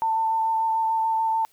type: tone with vibrato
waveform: sine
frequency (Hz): 893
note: A5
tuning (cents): +25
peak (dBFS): -20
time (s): 0.02-1.45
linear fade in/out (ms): 0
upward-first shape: square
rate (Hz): 6.8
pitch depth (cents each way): 10
effects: white hiss -61 dBFS RMS until 1.52 s